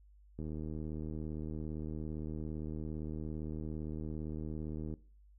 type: click train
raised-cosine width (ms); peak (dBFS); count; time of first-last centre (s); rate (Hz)
3; -29; 354; 0.39-4.939; 77.6
effects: noise-tail reverb RT60 0.4 s tail -19 dB re dry + added 50 Hz sine -58 dBFS peak until 5.38 s